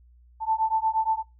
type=beating tone pair; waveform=sine; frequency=880 / 888.5 Hz; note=A5 / A5; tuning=0 / +17 cents; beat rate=8.5 Hz; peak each=-25 / -25 dBFS; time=0.4-1.23 s; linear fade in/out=50 ms; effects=noise-tail reverb RT60 0.2 s tail -17 dB re dry + added 60 Hz sine -52 dBFS peak until 1.39 s